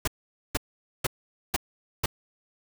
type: noise bursts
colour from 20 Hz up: pink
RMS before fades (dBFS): -25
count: 5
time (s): 0.05-2.06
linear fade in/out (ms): 5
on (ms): 26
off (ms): 470
effects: none